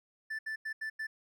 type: tone bursts at uneven times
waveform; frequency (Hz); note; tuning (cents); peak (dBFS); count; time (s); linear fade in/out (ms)
triangle; 1760; A6; 0; -33; 5; 0.3-0.39 / 0.46-0.56 / 0.65-0.73 / 0.81-0.9 / 0.99-1.07; 10
effects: none